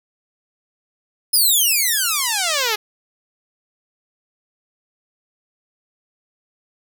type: exponential sweep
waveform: 5% pulse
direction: down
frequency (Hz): 5200 to 409.4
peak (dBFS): -6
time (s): 1.33-2.76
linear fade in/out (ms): 10
effects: none